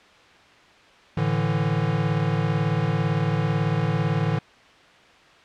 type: chord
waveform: square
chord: A suspended fourth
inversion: none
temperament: equal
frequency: 110 / 146.83 / 164.81 Hz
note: A2 / D3 / E3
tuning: 0 / 0 / 0 cents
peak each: -27 / -25 / -26 dBFS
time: 1.17-4.39 s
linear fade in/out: 5 ms
effects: white hiss -51 dBFS RMS until 5.44 s + low-pass 3000 Hz 12 dB/octave